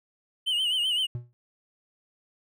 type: tone with vibrato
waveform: triangle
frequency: 2976 Hz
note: F#7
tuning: 9 cents sharp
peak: -22 dBFS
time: 0.46-1.07 s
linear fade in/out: 20 ms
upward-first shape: sine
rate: 7.8 Hz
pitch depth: 86 cents each way
type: tone with exponential decay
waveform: triangle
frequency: 120.6 Hz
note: B2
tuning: 41 cents flat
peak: -25 dBFS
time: 1.15-1.33 s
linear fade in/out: 0 ms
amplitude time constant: 38 ms
effects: none